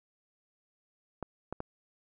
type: clicks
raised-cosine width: 1 ms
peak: -22 dBFS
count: 3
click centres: 1.227 / 1.526 / 1.604 s
effects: none